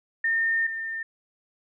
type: tone pair in turn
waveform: sine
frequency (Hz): 1819 / 1806.4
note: A#6 / A6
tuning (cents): -43 / +45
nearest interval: unison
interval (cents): 12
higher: first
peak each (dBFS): -21 / -29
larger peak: first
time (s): 0.24-0.67 / 0.67-1.03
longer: first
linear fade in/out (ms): 5
effects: none